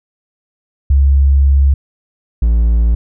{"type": "tone pair in turn", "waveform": ["sine", "triangle"], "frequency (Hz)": [69, 57.07], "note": ["C#2", "A#1"], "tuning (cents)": [-7, -36], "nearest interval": "minor third", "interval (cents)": 329, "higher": "first", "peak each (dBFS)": -6, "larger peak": "neither", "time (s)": [[0.9, 1.74], [2.42, 2.95]], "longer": "first", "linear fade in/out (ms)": 5, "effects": []}